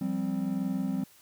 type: chord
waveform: triangle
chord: F suspended second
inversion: none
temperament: equal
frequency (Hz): 174.61 / 196 / 261.6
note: F3 / G3 / C4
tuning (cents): 0 / 0 / 0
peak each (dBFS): -33 / -29 / -30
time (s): 0.01-1.04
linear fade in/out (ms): 5
effects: white hiss -58 dBFS RMS until 1.21 s